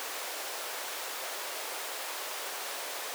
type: high-pass noise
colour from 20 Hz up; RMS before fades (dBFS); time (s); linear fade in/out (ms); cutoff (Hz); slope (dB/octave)
pink; -38; 0-3.14; 0; 470; 24
effects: none